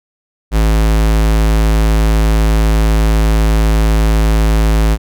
square tone, 54 Hz, A1, 32 cents flat, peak -9 dBFS, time 0.51-4.98 s, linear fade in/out 50 ms, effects none

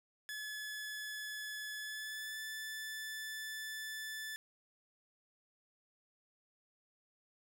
sawtooth tone with pitch glide, 1713 to 1750 Hz, A6 to A6, -47 to -10 cents, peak -38 dBFS, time 0.29-4.36 s, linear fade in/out 0 ms, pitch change +37 cents, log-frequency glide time 1.78-2.4 s, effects none

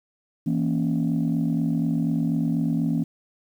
sine chord, A# diminished, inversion second, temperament equal, 164.81 / 233.1 / 277.2 Hz, E3 / A#3 / C#4, 0 / 0 / 0 cents, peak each -23 / -24 / -25 dBFS, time 0.46-3.04 s, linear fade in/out 10 ms, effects tanh soft clip ceiling -15 dBFS + 9-bit

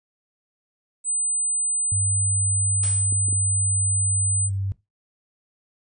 sine tone, 8100 Hz, B8, 43 cents sharp, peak -19 dBFS, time 1.04-4.5 s, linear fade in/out 50 ms
sine tone with pitch glide, 98 to 97.38 Hz, G2 to G2, 0 to -11 cents, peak -23 dBFS, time 1.92-4.72 s, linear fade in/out 0 ms, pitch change -11 cents, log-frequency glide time 3.24-3.37 s
white noise with exponential decay, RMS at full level -33 dBFS, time 2.83-3.28 s, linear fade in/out 2 ms, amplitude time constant 96 ms
clicks, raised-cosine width 3 ms, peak -25 dBFS, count 3, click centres 3.125 / 3.285 / 3.328 s
effects noise-tail reverb RT60 0.2 s tail -17 dB re dry + resampled to 22050 Hz

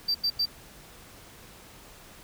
triangle tone bursts, 4668 Hz, D8, 11 cents flat, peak -21 dBFS, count 3, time 0.08-0.457 s, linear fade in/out 10 ms, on 67 ms, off 88 ms, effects tanh soft clip ceiling -17 dBFS + pink hiss -50 dBFS RMS until 2.23 s

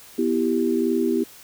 sine chord, E minor, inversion second, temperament equal, 246.9 / 329.6 / 392 Hz, B3 / E4 / G4, 0 / 0 / 0 cents, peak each -23 dBFS, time 0.18-1.24 s, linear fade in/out 10 ms, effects white hiss -46 dBFS RMS until 1.43 s

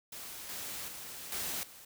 white noise with level steps, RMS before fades -45 / -41 / -45 / -37 / -53 dBFS, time 0.12-1.85 s, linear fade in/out 5 ms, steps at 0.49 / 0.88 / 1.32 / 1.63 s, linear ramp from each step 2 ms, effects none

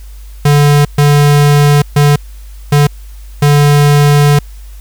square tone bursts at uneven times, 145.4 Hz, D3, 17 cents flat, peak -5 dBFS, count 5, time 0.45-0.85 / 0.98-1.82 / 1.96-2.16 / 2.72-2.87 / 3.42-4.39 s, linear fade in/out 5 ms, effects added 50 Hz sine -27 dBFS peak until 4.8 s + white hiss -44 dBFS RMS until 4.8 s

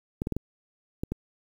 clicks, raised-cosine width 3 ms, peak -16 dBFS, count 6, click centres 0.219 / 0.271 / 0.323 / 0.366 / 1.035 / 1.12 s, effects 8-bit

